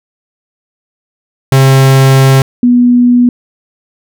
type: tone pair in turn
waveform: 45% pulse / sine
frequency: 134.1 / 244.2 Hz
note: C3 / B3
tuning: +43 / -19 cents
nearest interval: minor seventh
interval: 1038 cents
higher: second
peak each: -3 dBFS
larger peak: neither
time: 1.52-2.42 / 2.63-3.29 s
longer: first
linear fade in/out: 2 ms
effects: none